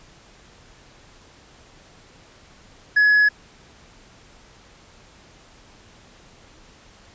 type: tone with tanh clipping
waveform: sine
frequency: 1690 Hz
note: G#6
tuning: 30 cents sharp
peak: -13 dBFS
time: 2.96-3.29 s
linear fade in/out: 10 ms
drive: 2 dB
effects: pink hiss -50 dBFS RMS until 7.14 s + resampled to 16000 Hz